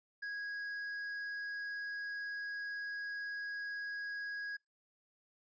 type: tone with tanh clipping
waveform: triangle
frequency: 1653 Hz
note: G#6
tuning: 9 cents flat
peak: -40 dBFS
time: 0.22-4.57 s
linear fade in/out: 10 ms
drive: 10 dB
effects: noise-tail reverb RT60 0.2 s tail -26 dB re dry + resampled to 16000 Hz